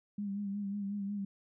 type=tone with vibrato; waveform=sine; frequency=201.3 Hz; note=G3; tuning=46 cents sharp; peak=-34 dBFS; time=0.18-1.25 s; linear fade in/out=5 ms; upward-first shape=sine; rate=5.5 Hz; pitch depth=43 cents each way; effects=none